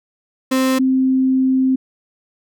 35% pulse / sine tone pair in turn, 261.6 / 261.6 Hz, C4 / C4, 0 / 0 cents, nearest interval unison, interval 0 cents, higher neither, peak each -12 dBFS, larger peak neither, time 0.51-0.79 / 0.79-1.76 s, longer second, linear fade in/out 10 ms, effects none

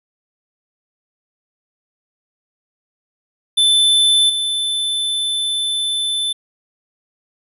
square tone with level steps, 3523 Hz, A7, 1 cent sharp, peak -11 / -18 dBFS, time 3.57-6.33 s, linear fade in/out 10 ms, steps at 4.29 s, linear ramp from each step 10 ms, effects resampled to 32000 Hz

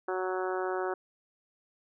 harmonic tone, 185.5 Hz, F#3, 5 cents sharp, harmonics 2 / 3 / 4 / 5 / 6 / 7 / 8 / 9, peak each -32 / -38 / -37 / -41 / -42 / -41 / -41 / -48 dBFS, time 0.08-0.94 s, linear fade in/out 5 ms, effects none

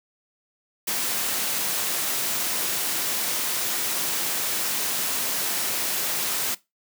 white noise, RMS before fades -26 dBFS, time 0.87-6.55 s, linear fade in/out 10 ms, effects noise-tail reverb RT60 0.2 s tail -19 dB re dry + high-pass 150 Hz 12 dB/octave

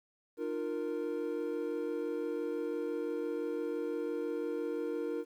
triangle chord, Eb suspended second, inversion none, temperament equal with one note detuned, 303.3 / 349.2 / 466.2 Hz, Eb4 / F4 / Bb4, -44 / 0 / 0 cents, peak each -37 / -37 / -34 dBFS, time 0.37-5.25 s, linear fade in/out 50 ms, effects 11-bit

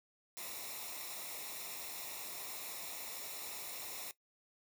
white noise with comb filter, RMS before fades -45 dBFS, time 0.37-4.11 s, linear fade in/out 0 ms, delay 0.64 ms, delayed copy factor -0.65, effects noise-tail reverb RT60 0.1 s tail -17 dB re dry

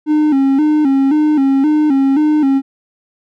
triangle tone with vibrato, 287.2 Hz, D4, 39 cents flat, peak -7 dBFS, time 0.06-2.62 s, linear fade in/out 50 ms, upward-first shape square, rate 1.9 Hz, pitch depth 98 cents each way, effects none

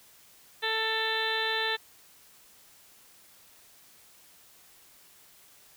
harmonic tone, 443.4 Hz, A4, 13 cents sharp, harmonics 1 / 2 / 3 / 4 / 5 / 6 / 7 / 8 / 9, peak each -35 / -35 / -40 / -31 / -42 / -39 / -40 / -34 / -36 dBFS, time 0.62-1.77 s, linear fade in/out 20 ms, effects white hiss -57 dBFS RMS until 5.76 s

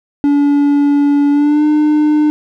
triangle tone with pitch glide, 286.7 to 301.6 Hz, D4 to D4, -42 to +46 cents, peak -6 dBFS, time 0.24-2.3 s, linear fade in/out 0 ms, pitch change +88 cents, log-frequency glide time 1.31-1.64 s, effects none

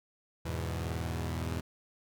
sawtooth chord, E major, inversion none, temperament equal, 82.41 / 103.83 / 123.47 Hz, E2 / G#2 / B2, 0 / 0 / 0 cents, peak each -31 / -36 / -35 dBFS, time 0.45-1.61 s, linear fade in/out 10 ms, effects none

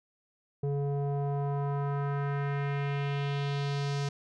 square tone with low-pass filter sweep, 141.6 Hz, C#3, 37 cents sharp, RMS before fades -31 dBFS, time 0.63-4.09 s, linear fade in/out 5 ms, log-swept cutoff 470 to 5800 Hz, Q 1.8, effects none

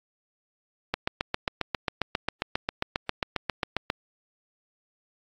click train, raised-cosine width 0.3 ms, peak -9 dBFS, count 23, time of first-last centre 0.94-3.901 s, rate 7.43 Hz, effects AAC 48 kbps

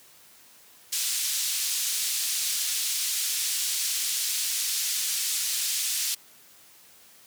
white band-pass noise, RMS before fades -28 dBFS, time 0.92-6.15 s, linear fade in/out 10 ms, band 3400 to 9600 Hz, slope 12 dB/octave, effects white hiss -54 dBFS RMS until 7.26 s + high-pass 80 Hz 12 dB/octave

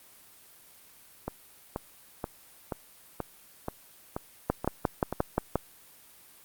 two click trains, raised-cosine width 1 ms, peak -17 / -10 dBFS, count 9 / 7, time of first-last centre 1.28-5.126 / 4.5-5.556 s, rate 2.08 / 5.68 Hz, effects white hiss -55 dBFS RMS until 6.44 s + Opus 32 kbps

